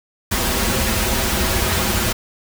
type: noise with comb filter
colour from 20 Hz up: pink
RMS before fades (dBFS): -19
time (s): 0.31-2.13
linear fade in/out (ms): 10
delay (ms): 6.8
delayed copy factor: -1
effects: none